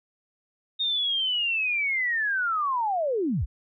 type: linear sweep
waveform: sine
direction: down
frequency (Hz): 3710 to 36.7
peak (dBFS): -23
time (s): 0.79-3.46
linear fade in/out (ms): 20
effects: none